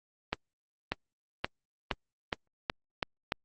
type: accelerating click train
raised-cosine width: 0.3 ms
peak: -12 dBFS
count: 8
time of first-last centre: 0.33-3.321 s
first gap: 590 ms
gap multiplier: 0.89
effects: Opus 24 kbps